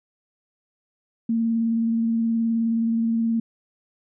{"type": "tone with vibrato", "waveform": "sine", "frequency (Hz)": 228.2, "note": "A#3", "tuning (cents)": -37, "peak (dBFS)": -19, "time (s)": [1.29, 3.4], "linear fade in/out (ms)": 5, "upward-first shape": "square", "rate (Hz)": 19, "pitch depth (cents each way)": 14, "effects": []}